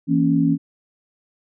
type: chord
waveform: sine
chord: A# diminished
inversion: second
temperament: equal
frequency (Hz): 164.81 / 233.1 / 277.2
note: E3 / A#3 / C#4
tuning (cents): 0 / 0 / 0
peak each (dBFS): -19 / -22 / -17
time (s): 0.07-0.58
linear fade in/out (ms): 50
effects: none